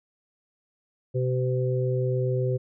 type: harmonic tone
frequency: 127.3 Hz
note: C3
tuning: 47 cents flat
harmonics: 1 / 3 / 4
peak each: -24 / -29 / -30 dBFS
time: 1.14-2.58 s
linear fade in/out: 20 ms
effects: none